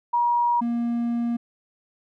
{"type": "tone pair in turn", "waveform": ["sine", "triangle"], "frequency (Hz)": [955, 235.9], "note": ["A#5", "A#3"], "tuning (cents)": [42, 21], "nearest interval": "2 octaves", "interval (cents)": 2421, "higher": "first", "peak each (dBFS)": [-18, -20], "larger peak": "first", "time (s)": [[0.13, 0.61], [0.61, 1.37]], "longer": "second", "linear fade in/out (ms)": 10, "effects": []}